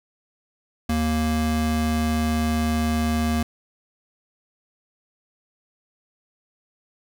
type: tone pair together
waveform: square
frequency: 77.7 / 233.1 Hz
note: D#2 / A#3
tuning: -2 / 0 cents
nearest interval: octave + perfect fifth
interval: 1902 cents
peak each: -25 dBFS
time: 0.89-3.43 s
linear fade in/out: 5 ms
effects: none